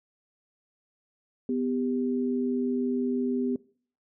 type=tone pair together; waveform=sine; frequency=250 / 395.9 Hz; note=B3 / G4; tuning=+21 / +17 cents; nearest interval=minor sixth; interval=796 cents; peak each=-26 / -31 dBFS; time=1.49-3.56 s; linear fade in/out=2 ms; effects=noise-tail reverb RT60 0.5 s tail -22 dB re dry